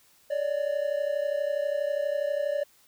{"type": "tone pair together", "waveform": "triangle", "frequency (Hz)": [567.7, 600], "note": ["C#5", "D5"], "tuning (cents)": [41, 37], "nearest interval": "minor second", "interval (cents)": 96, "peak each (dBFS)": [-26, -27], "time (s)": [0.3, 2.64], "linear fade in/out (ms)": 10, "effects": ["white hiss -61 dBFS RMS until 2.87 s"]}